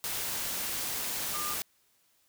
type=tone in noise; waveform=sine; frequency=1205 Hz; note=D6; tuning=44 cents sharp; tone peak=-36 dBFS; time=1.34-1.54 s; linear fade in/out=0 ms; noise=white; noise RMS=-34 dBFS; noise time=0.04-1.62 s; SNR=-5 dB; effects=white hiss -69 dBFS RMS until 2.28 s